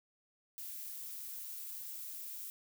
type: noise with high-pass filter sweep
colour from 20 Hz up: violet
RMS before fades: -45 dBFS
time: 0.58-2.5 s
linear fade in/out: 0 ms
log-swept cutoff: 1700 to 380 Hz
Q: 1.2
effects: none